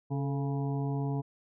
harmonic tone with a mistuned harmonic, 138.59 Hz, C#3, in tune, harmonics 1 / 2 / 3 / 5 / 6 / 7, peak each -30 / -36 / -40 / -44 / -46 / -47 dBFS, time 0.1-1.22 s, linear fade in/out 20 ms, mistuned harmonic 3, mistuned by +58 cents, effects none

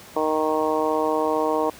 harmonic tone, 155.56 Hz, D#3, in tune, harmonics 2 / 3 / 4 / 5 / 6 / 7, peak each -27 / -24 / -26 / -29 / -27 / -29 dBFS, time 0.16-1.7 s, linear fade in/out 5 ms, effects pink hiss -44 dBFS RMS until 1.79 s + high-pass 80 Hz 12 dB/octave

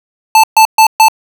square tone bursts, 880 Hz, A5, in tune, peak -3 dBFS, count 4, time 0.35-1.084 s, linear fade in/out 2 ms, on 86 ms, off 130 ms, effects none

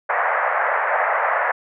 pink band-pass noise, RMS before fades -20 dBFS, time 0.09-1.52 s, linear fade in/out 10 ms, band 560 to 2000 Hz, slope 48 dB/octave, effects none

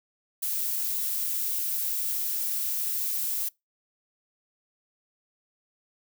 violet noise, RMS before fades -29 dBFS, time 0.42-3.49 s, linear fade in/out 10 ms, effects noise-tail reverb RT60 0.2 s tail -25 dB re dry

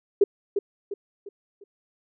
sine tone with echo, 402.2 Hz, G4, 44 cents sharp, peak -12 dBFS, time 0.21-0.24 s, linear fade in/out 5 ms, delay 350 ms, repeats 4, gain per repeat -8 dB, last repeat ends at 1.64 s, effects none

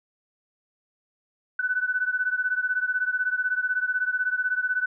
sine beating tone pair, 1492 / 1508 Hz, F#6 / F#6, +14 / +32 cents, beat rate 16 Hz, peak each -25 / -27 dBFS, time 1.59-4.86 s, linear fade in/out 5 ms, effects none

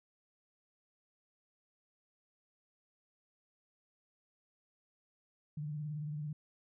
sine tone with vibrato, 150 Hz, D3, 37 cents sharp, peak -37 dBFS, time 5.57-6.33 s, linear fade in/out 5 ms, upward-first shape triangle, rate 18 Hz, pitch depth 73 cents each way, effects none

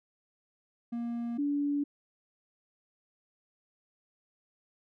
triangle / sine tone pair in turn, 235.6 / 287.5 Hz, A#3 / D4, +19 / -37 cents, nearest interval minor third, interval 344 cents, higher second, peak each -30 / -27 dBFS, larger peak second, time 0.92-1.38 / 1.38-1.84 s, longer neither, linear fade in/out 10 ms, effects none

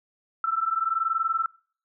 sine tone pair together, 1319.3 / 1340 Hz, E6 / E6, +1 / +28 cents, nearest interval unison, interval 27 cents, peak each -26 dBFS, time 0.44-1.46 s, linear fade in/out 2 ms, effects noise-tail reverb RT60 0.5 s tail -26 dB re dry

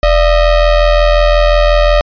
square ring-modulated tone, 316.8 Hz, D#4, 31 cents sharp, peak -4 dBFS, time 0.03-2.01 s, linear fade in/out 0 ms, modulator 274 Hz, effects resampled to 11025 Hz

